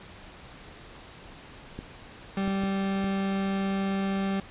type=clicks; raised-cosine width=3 ms; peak=-23 dBFS; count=4; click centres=1.79 / 2.478 / 2.637 / 3.042 s
type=tone; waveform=40% pulse; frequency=194.9 Hz; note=G3; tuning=10 cents flat; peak=-25 dBFS; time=2.37-4.4 s; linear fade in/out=2 ms
effects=pink hiss -47 dBFS RMS until 4.5 s + resampled to 8000 Hz